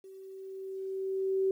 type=tone with level ramp; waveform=sine; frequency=383.6 Hz; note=G4; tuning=37 cents flat; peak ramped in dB=-47 to -24 dBFS; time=0.04-1.51 s; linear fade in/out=2 ms; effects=11-bit